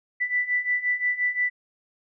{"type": "beating tone pair", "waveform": "sine", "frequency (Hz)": [1975.5, 1981.2], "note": ["B6", "B6"], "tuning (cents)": [0, 5], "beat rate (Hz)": 5.7, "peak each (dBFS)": [-27, -24], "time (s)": [0.2, 1.5], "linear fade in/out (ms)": 20, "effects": []}